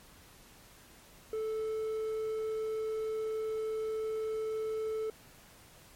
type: tone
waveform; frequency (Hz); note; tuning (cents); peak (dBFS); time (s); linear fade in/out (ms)
triangle; 437.9; A4; -8; -30; 1.33-5.1; 2
effects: pink hiss -57 dBFS RMS until 5.95 s + MP3 64 kbps